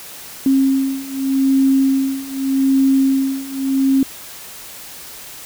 sine beating tone pair, 268.6 / 269.43 Hz, C4 / C#4, +46 / -49 cents, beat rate 0.83 Hz, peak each -17 / -15 dBFS, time 0.46-4.03 s, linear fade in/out 2 ms, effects white hiss -35 dBFS RMS until 5.45 s

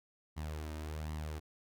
sawtooth tone with flanger, 77 Hz, D#2, 17 cents flat, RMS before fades -41 dBFS, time 0.36-1.4 s, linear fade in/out 20 ms, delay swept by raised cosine 0.98 to 3.28 ms, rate 1.3 Hz, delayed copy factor +0.55, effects none

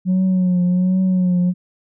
sine tone with vibrato, 182.8 Hz, F#3, 21 cents flat, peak -11 dBFS, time 0.05-1.54 s, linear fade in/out 50 ms, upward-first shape triangle, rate 1.3 Hz, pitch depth 53 cents each way, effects tanh soft clip ceiling -12 dBFS

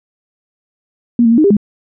sine tone with pitch steps, 237.7 / 227.8 / 233.4 / 309 / 400.5 / 207.9 Hz, A#3 / A#3 / A#3 / D#4 / G4 / G#3, +34 / -40 / +2 / -12 / +37 / +2 cents, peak -6 dBFS, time 1.19-1.568 s, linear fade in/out 2 ms, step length 63 ms, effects none

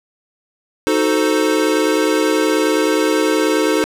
square chord, D# diminished seventh, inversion none, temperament equal with one note detuned, 311.1 / 370 / 440 / 521.1 Hz, D#4 / F#4 / A4 / C5, 0 / 0 / 0 / -7 cents, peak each -18 / -22 / -19 / -22 dBFS, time 0.87-3.84 s, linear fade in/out 0 ms, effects low-pass 12000 Hz 12 dB/octave + 7-bit

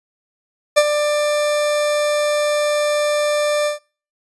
40% pulse tone with ADSR envelope, 593 Hz, D5, 17 cents sharp, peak -6 dBFS, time 0.76-3.79 s, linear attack 18 ms, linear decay 51 ms, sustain -9 dB, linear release 130 ms, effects noise-tail reverb RT60 0.4 s tail -25 dB re dry + resampled to 24000 Hz

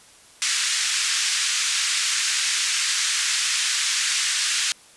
white band-pass noise, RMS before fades -23 dBFS, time 0.42-4.72 s, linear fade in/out 0 ms, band 1500 to 7900 Hz, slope 24 dB/octave, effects white hiss -50 dBFS RMS until 4.96 s + resampled to 24000 Hz

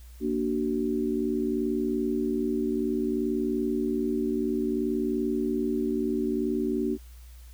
sine chord, Bb augmented, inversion none, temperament equal with one note detuned, 233.1 / 293.7 / 376.2 Hz, Bb3 / D4 / F#4, 0 / 0 / +29 cents, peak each -29 dBFS, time 0.2-6.98 s, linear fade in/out 50 ms, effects added 60 Hz sine -44 dBFS peak until 7.53 s + white hiss -58 dBFS RMS until 7.53 s

